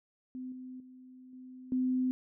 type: tone with level steps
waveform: sine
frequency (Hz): 255.6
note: C4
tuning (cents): -40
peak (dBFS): -38 / -42 / -50 / -46 / -27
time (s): 0.35-2.11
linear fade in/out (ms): 0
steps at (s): 0.52 / 0.8 / 1.33 / 1.72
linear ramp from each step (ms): 2
effects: none